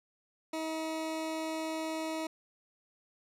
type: tone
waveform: 20% pulse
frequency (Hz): 318.8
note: D#4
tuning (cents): +42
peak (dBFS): -29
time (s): 0.53-2.27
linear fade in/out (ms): 5
effects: low-pass 11000 Hz 12 dB/octave